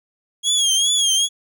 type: tone with vibrato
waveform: 25% pulse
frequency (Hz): 3287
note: G#7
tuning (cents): -19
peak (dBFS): -11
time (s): 0.43-1.29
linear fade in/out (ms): 50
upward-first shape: triangle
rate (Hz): 2.5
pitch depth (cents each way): 100
effects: none